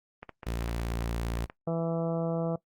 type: clicks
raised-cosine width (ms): 0.5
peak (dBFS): -25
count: 11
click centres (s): 0.23 / 0.293 / 0.432 / 0.621 / 0.687 / 0.795 / 0.917 / 1.02 / 1.059 / 1.373 / 1.499
type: tone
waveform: sawtooth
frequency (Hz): 57.6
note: A#1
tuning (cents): -20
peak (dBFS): -26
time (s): 0.46-1.46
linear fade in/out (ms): 10
type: harmonic tone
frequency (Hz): 165.8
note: E3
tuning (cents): +10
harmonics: 1 / 2 / 3 / 4 / 5 / 6 / 7 / 8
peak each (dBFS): -30 / -37 / -33 / -34 / -44 / -50 / -46 / -50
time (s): 1.67-2.56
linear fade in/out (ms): 5
effects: noise-tail reverb RT60 0.1 s tail -20 dB re dry + Opus 32 kbps